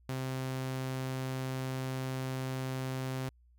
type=tone; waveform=sawtooth; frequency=130.81 Hz; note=C3; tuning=in tune; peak=-30 dBFS; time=0.09-3.29 s; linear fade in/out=2 ms; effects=added 60 Hz sine -60 dBFS peak until 3.58 s